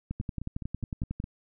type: two click trains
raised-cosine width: 5 ms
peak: -20 / -24 dBFS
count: 13 / 6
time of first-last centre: 0.11-1.201 / 0.21-1.241 s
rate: 11 / 4.85 Hz
effects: none